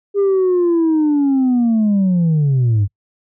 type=linear sweep; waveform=sine; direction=down; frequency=405.9 to 95.6 Hz; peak=-9 dBFS; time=0.14-2.88 s; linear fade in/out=50 ms; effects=noise-tail reverb RT60 0.1 s tail -26 dB re dry + tanh soft clip ceiling -10 dBFS